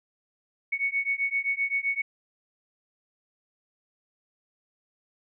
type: beating tone pair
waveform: sine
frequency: 2217 / 2224.7 Hz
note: C#7 / C#7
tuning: 0 / +6 cents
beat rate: 7.7 Hz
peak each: -28 dBFS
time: 0.72-2.02 s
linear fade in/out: 10 ms
effects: none